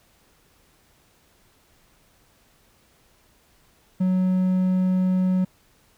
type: tone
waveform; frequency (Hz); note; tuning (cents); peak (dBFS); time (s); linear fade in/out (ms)
triangle; 185; F#3; 0; -16; 4-5.45; 10
effects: pink hiss -60 dBFS RMS until 5.97 s